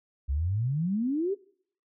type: exponential sweep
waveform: sine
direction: up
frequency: 64 to 415.3 Hz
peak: -25 dBFS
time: 0.28-1.35 s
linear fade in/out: 20 ms
effects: noise-tail reverb RT60 0.6 s tail -23 dB re dry